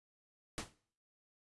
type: noise with exponential decay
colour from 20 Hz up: pink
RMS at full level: -36 dBFS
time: 0.58-0.74 s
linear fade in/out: 0 ms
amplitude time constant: 33 ms
effects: noise-tail reverb RT60 0.5 s tail -19 dB re dry + resampled to 24000 Hz